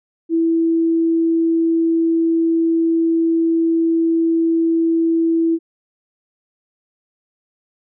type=tone; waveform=sine; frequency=329.6 Hz; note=E4; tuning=in tune; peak=-13 dBFS; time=0.29-5.59 s; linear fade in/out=50 ms; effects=none